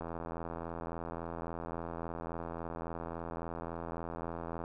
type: click train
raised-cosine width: 1 ms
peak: -26 dBFS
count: 388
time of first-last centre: 0.01-4.639 s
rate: 83.6 Hz
effects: none